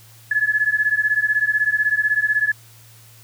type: beating tone pair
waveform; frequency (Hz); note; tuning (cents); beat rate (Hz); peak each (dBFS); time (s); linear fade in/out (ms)
sine; 1702 / 1718; G#6 / A6; +42 / -42; 16; -19; 0.31-2.52; 5
effects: added 113 Hz sine -47 dBFS peak until 3.23 s + white hiss -49 dBFS RMS until 3.23 s